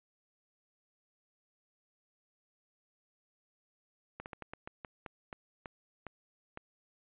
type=slowing click train; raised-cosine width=0.5 ms; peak=-27 dBFS; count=12; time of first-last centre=4.2-6.574 s; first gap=59 ms; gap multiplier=1.24; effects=resampled to 8000 Hz